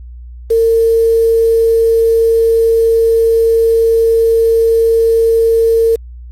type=tone with quantisation; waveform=sine; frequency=455.2 Hz; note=A#4; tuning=41 cents flat; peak=-7 dBFS; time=0.5-5.96 s; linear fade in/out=10 ms; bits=5; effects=added 60 Hz sine -28 dBFS peak until 6.31 s + AAC 48 kbps